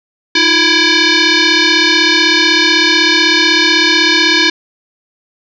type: tone with frequency modulation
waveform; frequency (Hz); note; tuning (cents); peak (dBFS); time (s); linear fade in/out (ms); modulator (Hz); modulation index
sine; 975; B5; -23; -7; 0.35-4.5; 5; 662; 6
effects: none